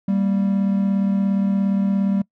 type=tone pair together; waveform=triangle; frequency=195.93 / 233.1 Hz; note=G3 / A#3; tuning=-1 / 0 cents; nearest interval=minor third; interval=301 cents; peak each=-15 / -24 dBFS; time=0.08-2.22 s; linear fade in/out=5 ms; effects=noise-tail reverb RT60 0.1 s tail -24 dB re dry